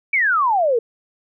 sine exponential sweep, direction down, 2349 to 442.2 Hz, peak -14 dBFS, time 0.13-0.79 s, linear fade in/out 5 ms, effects none

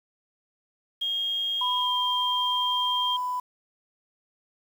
sine tone with pitch glide, 3245 to 3195 Hz, G#7 to G7, -41 to +32 cents, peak -25 dBFS, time 1.01-3.17 s, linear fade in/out 10 ms, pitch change -27 cents, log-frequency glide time 1.77-1.9 s
sine tone, 996 Hz, B5, 14 cents sharp, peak -26 dBFS, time 1.61-3.4 s, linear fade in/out 5 ms
effects 8-bit

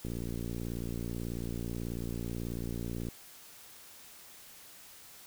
click train, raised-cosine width 3 ms, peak -25 dBFS, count 178, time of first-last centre 0.05-3.086 s, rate 58.3 Hz, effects white hiss -53 dBFS RMS until 5.26 s

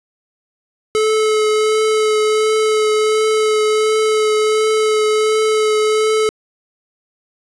square tone with vibrato, 431.8 Hz, A4, 33 cents flat, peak -13 dBFS, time 0.95-6.29 s, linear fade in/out 0 ms, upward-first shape triangle, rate 1.4 Hz, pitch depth 15 cents each way, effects resampled to 24000 Hz + 8-bit

